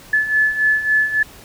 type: beating tone pair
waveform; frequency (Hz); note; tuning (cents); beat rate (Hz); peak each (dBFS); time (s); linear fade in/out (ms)
sine; 1726 / 1729.6; A6 / A6; -34 / -30; 3.6; -20 / -15; 0.13-1.23; 5
effects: pink hiss -42 dBFS RMS until 1.44 s